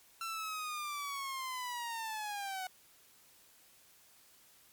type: linear sweep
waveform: sawtooth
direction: down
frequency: 1352 to 738 Hz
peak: -34 dBFS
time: 0.21-2.67 s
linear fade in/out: 2 ms
effects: white hiss -63 dBFS RMS until 4.72 s + MP3 96 kbps